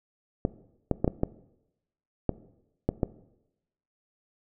clicks, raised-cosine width 2 ms, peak -10 dBFS, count 8, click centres 0.451 / 0.913 / 1.045 / 1.078 / 1.234 / 2.293 / 2.89 / 3.032 s, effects noise-tail reverb RT60 0.9 s tail -18 dB re dry

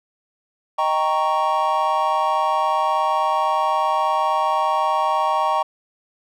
triangle chord, Eb dominant seventh, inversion none, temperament equal, 622.3 / 784 / 932.3 / 1108.7 Hz, Eb5 / G5 / Bb5 / Db6, 0 / 0 / 0 / 0 cents, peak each -23 / -21 / -20 / -20 dBFS, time 0.78-5.63 s, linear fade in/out 10 ms, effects none

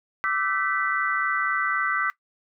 sine chord, E minor seventh, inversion third, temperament equal with one note detuned, 1174.7 / 1318.5 / 1528.6 / 1975.5 Hz, D6 / E6 / G6 / B6, 0 / 0 / -44 / 0 cents, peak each -28 / -28 / -27 / -28 dBFS, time 0.24-2.1 s, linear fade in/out 0 ms, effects noise-tail reverb RT60 0.1 s tail -19 dB re dry

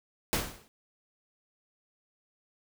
pink noise with exponential decay, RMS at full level -25 dBFS, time 0.33-0.68 s, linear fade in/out 0 ms, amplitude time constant 75 ms, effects none

